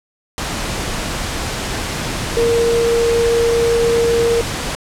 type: tone in noise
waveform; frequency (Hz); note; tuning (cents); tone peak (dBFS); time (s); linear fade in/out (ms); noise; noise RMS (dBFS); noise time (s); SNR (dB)
sine; 466.2; A#4; 0; -12; 2.37-4.41; 0; pink; -22; 0.38-4.75; +7
effects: low-pass 9000 Hz 12 dB/octave